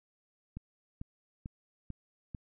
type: click train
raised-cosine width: 5 ms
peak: -28 dBFS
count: 5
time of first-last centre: 0.57-2.348 s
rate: 2.25 Hz
effects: none